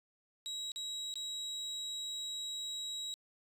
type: tone with dropouts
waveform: 35% pulse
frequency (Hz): 3851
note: B7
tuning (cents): -44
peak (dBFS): -36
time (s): 0.46-3.14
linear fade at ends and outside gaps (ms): 0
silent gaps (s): 0.718-0.76 / 1.14-1.156
effects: resampled to 32000 Hz